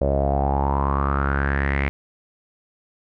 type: tone with low-pass filter sweep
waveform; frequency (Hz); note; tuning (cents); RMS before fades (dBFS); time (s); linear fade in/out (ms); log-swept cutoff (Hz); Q
sawtooth; 69.3; C#2; 0; -21; 0.01-1.89; 0; 560 to 2200; 7.4
effects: none